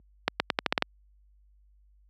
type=accelerating click train; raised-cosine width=0.3 ms; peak=-6 dBFS; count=8; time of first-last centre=0.28-0.824 s; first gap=120 ms; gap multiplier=0.85; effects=added 50 Hz sine -34 dBFS peak until 2.09 s + high-pass 200 Hz 12 dB/octave